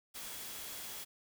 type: tone in noise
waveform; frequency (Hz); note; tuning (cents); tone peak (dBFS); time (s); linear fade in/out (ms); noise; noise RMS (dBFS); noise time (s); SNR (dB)
sine; 3335; G#7; +7; -56; 0.14-1.05; 20; white; -45; 0.14-1.05; -14
effects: none